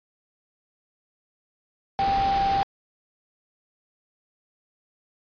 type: tone in noise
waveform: sine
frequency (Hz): 787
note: G5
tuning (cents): +7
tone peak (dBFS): -20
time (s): 1.99-2.63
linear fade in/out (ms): 0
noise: pink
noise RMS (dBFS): -31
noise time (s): 1.99-2.63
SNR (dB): +8
effects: resampled to 11025 Hz